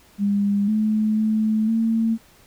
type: tone with pitch steps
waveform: sine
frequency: 202 / 215.4 / 217.3 / 225.5 Hz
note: G#3 / A3 / A3 / A3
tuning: -48 / -37 / -21 / +43 cents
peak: -17 dBFS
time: 0.18-2.18 s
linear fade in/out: 50 ms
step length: 500 ms
effects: pink hiss -53 dBFS RMS until 2.46 s